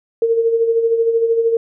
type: tone with tremolo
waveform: sine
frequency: 458.3 Hz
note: A#4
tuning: 29 cents flat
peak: -10 dBFS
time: 0.22-1.57 s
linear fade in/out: 2 ms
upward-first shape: sine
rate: 13 Hz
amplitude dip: 55%
effects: none